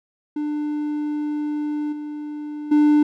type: tone with level steps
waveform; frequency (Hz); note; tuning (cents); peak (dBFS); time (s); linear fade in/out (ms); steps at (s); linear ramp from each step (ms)
triangle; 298; D4; +25; -20 / -26 / -10; 0.36-3.03; 5; 1.92 / 2.71; 10
effects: none